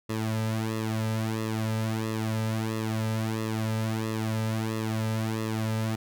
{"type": "tone with flanger", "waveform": "sawtooth", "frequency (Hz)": 110.5, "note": "A2", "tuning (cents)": 8, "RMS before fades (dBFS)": -29, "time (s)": [0.09, 5.96], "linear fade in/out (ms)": 10, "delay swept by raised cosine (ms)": [1.3, 2.8], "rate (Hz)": 1.5, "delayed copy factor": -0.95, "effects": []}